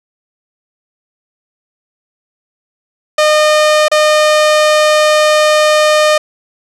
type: tone with dropouts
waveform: sawtooth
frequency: 610 Hz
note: D#5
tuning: 34 cents flat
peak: -3 dBFS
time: 3.18-6.18 s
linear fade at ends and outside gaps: 5 ms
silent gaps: 3.883-3.915 s
effects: low-pass 8000 Hz 12 dB/octave